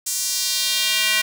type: tone with high-pass filter sweep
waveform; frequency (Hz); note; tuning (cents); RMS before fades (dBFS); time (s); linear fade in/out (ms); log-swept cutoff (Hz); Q
square; 214.8; A3; -41; -21; 0.06-1.22; 10; 7100 to 2200; 1.7
effects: none